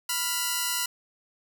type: tone pair together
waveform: 5% pulse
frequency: 987.8 / 1397 Hz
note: B5 / F6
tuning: 0 / 0 cents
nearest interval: tritone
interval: 600 cents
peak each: -17 dBFS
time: 0.09-0.86 s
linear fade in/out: 5 ms
effects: none